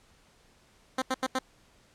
10% pulse tone bursts, 260.1 Hz, C4, 10 cents flat, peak -18 dBFS, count 4, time 0.98-1.389 s, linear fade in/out 5 ms, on 40 ms, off 83 ms, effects pink hiss -62 dBFS RMS until 1.94 s + low-pass 9000 Hz 12 dB/octave

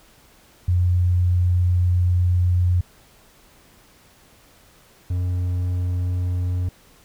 sine / triangle tone pair in turn, 89.2 / 89.77 Hz, F2 / F2, +37 / +48 cents, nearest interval unison, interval 11 cents, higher second, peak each -15 / -18 dBFS, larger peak first, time 0.68-2.81 / 5.1-6.69 s, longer first, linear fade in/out 5 ms, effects pink hiss -53 dBFS RMS until 7.04 s

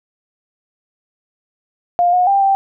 sine tone with pitch steps, 703 / 723 / 792 / 783 Hz, F5 / F#5 / G5 / G5, +11 / -40 / +18 / -2 cents, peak -10 dBFS, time 1.99-2.55 s, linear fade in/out 0 ms, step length 140 ms, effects none

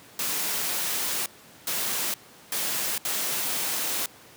white noise bursts at uneven times, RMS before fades -28 dBFS, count 4, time 0.19-1.26 / 1.67-2.14 / 2.52-2.98 / 3.05-4.06 s, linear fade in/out 2 ms, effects pink hiss -50 dBFS RMS until 4.36 s + high-pass 150 Hz 12 dB/octave

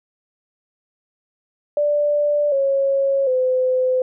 sine tone with pitch steps, 587.3 / 548 / 511.3 Hz, D5 / C#5 / C5, 0 / -20 / -40 cents, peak -15 dBFS, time 1.77-4.02 s, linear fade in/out 2 ms, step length 750 ms, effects none

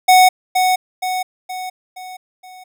square tone with echo, 740 Hz, F#5, in tune, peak -7 dBFS, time 0.08-0.29 s, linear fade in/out 10 ms, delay 470 ms, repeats 5, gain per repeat -6 dB, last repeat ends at 2.64 s, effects none

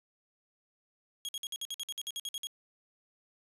sawtooth tone bursts, 3287 Hz, G#7, 19 cents flat, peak -32 dBFS, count 14, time 1.25-2.47 s, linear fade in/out 0 ms, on 37 ms, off 54 ms, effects resampled to 32000 Hz

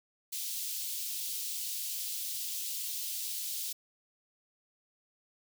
white high-pass noise, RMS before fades -37 dBFS, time 0.32-3.73 s, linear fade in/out 10 ms, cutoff 3100 Hz, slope 24 dB/octave, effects none

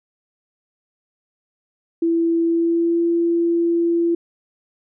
sine tone with pitch glide, 333.3 to 338.9 Hz, E4 to E4, +19 to +48 cents, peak -15 dBFS, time 2.02-4.15 s, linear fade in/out 5 ms, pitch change +29 cents, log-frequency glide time 2.44-3.02 s, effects none

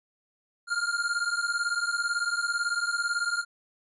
square beating tone pair, 1396.9 / 1414.9 Hz, F6 / F6, 0 / +22 cents, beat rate 18 Hz, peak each -30 dBFS, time 0.67-3.45 s, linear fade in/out 50 ms, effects resampled to 24000 Hz

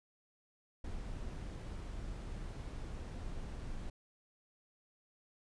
brown noise, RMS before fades -43 dBFS, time 0.84-3.9 s, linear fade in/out 5 ms, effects resampled to 22050 Hz

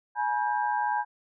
sine tone cluster, 842 / 964 / 1591 Hz, G#5 / B5 / G6, +24 / -42 / +25 cents, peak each -27 / -29 / -33 dBFS, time 0.15-1.05 s, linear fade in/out 50 ms, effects none

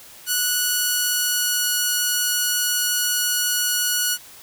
5% pulse tone with pitch glide, 1472 to 1461.8 Hz, F#6 to F#6, -9 to -21 cents, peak -8 dBFS, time 0.26-4.18 s, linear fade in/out 50 ms, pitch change -12 cents, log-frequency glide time 0.57-1.8 s, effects white hiss -44 dBFS RMS until 4.42 s

